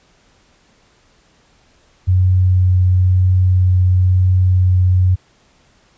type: tone with vibrato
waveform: sine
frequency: 91.9 Hz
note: F#2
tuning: 11 cents flat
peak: -9 dBFS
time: 2.07-5.16 s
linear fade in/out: 20 ms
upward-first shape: triangle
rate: 1 Hz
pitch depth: 9 cents each way
effects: pink hiss -54 dBFS RMS until 5.97 s + resampled to 16000 Hz